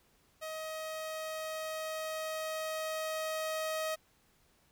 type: tone with level ramp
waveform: sawtooth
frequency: 631 Hz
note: D#5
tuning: 24 cents sharp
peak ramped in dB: -35 to -29 dBFS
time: 0.41-3.96 s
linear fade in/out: 20 ms
effects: pink hiss -69 dBFS RMS until 4.71 s